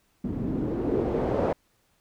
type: noise with low-pass filter sweep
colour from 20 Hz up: white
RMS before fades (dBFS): -27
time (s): 0.24-1.53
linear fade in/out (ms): 5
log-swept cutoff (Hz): 210 to 600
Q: 2.2
effects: pink hiss -68 dBFS RMS until 2 s